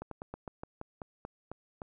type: slowing click train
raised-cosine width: 1 ms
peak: -26 dBFS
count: 11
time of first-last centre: 0.02-1.818 s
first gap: 93 ms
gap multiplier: 1.14
effects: none